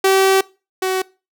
sawtooth tone pair in turn, 384.7 / 375.7 Hz, G4 / F#4, -33 / +26 cents, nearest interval unison, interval 41 cents, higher first, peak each -7 / -13 dBFS, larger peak first, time 0.04-0.41 / 0.82-1.02 s, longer first, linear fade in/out 5 ms, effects noise-tail reverb RT60 0.3 s tail -22 dB re dry

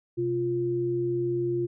sine tone pair together, 128.93 / 349.2 Hz, C3 / F4, -25 / 0 cents, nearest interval octave + perfect fourth, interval 1725 cents, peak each -32 / -25 dBFS, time 0.17-1.67 s, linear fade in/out 20 ms, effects none

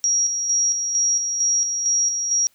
sine tone with tremolo, 5670 Hz, F8, 25 cents sharp, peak -16 dBFS, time 0.04-2.47 s, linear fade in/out 0 ms, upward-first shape square, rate 2.2 Hz, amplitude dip 45%, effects white hiss -61 dBFS RMS until 2.54 s

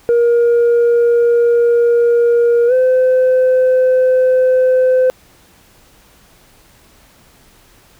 sine tone with pitch glide, 472.7 to 512.5 Hz, A#4 to C5, +24 to -36 cents, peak -6 dBFS, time 0.09-5.1 s, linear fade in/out 0 ms, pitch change +140 cents, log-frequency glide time 2.67-2.73 s, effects tanh soft clip ceiling -7 dBFS + pink hiss -48 dBFS RMS until 7.99 s

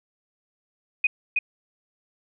sine tone with echo, 2490 Hz, D#7, 1 cent sharp, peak -16 dBFS, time 1.04-1.07 s, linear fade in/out 5 ms, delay 320 ms, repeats 1, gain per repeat -3 dB, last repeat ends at 1.39 s, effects none

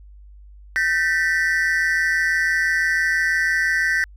triangle tone cluster, 1547 / 1787 / 1953 Hz, G6 / A6 / B6, -23 / +26 / -20 cents, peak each -20 dBFS, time 0.76-4.04 s, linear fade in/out 0 ms, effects added 50 Hz sine -41 dBFS peak until 4.16 s

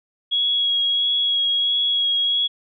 sine tone with vibrato, 3322 Hz, G#7, in tune, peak -17 dBFS, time 0.31-2.48 s, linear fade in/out 20 ms, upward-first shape sine, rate 1.5 Hz, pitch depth 14 cents each way, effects none

